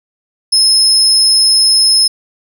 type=tone; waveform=35% pulse; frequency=5180 Hz; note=E8; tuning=31 cents flat; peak=-4 dBFS; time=0.52-2.08 s; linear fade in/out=10 ms; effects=none